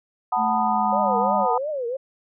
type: chord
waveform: sine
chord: B dominant seventh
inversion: second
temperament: just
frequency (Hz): 740.8 / 889 / 987.8 / 1234.7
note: F#5 / A5 / B5 / D#6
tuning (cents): +2 / +18 / 0 / -14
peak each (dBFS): -23 / -24 / -25 / -27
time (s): 0.32-1.58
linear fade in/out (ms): 5
type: tone with pitch glide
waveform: sine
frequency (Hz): 220 to 202.9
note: A3 to G#3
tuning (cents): 0 to -40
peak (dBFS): -27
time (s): 0.36-1.47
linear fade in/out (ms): 50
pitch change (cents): -140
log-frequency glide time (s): 0.55-1.12
type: tone with vibrato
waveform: sine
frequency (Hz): 537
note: C5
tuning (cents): +45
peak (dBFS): -24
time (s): 0.92-1.97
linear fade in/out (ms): 10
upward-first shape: triangle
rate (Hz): 2.9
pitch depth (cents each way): 280
effects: none